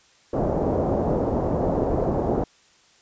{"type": "low-pass noise", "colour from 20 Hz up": "white", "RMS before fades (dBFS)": -23, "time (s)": [0.33, 2.44], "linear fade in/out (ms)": 5, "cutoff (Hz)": 660, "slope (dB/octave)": 24, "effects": ["white hiss -57 dBFS RMS until 3.01 s", "resampled to 16000 Hz"]}